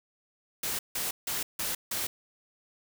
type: noise bursts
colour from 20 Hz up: white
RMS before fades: -32 dBFS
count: 5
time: 0.63-2.07 s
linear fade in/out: 5 ms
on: 160 ms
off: 160 ms
effects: none